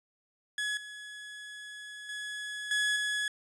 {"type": "tone with level steps", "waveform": "30% pulse", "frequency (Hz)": 1689, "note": "G#6", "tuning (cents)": 29, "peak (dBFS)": [-28, -40, -34, -24, -27], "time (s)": [0.58, 3.28], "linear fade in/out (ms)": 2, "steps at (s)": [0.77, 2.09, 2.71, 2.96], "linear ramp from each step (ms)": 2, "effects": ["resampled to 22050 Hz"]}